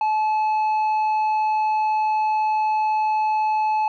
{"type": "tone with tanh clipping", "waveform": "sine", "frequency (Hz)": 862, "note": "A5", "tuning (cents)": -36, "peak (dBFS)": -19, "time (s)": [0.01, 3.88], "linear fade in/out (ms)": 2, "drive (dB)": 5, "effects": []}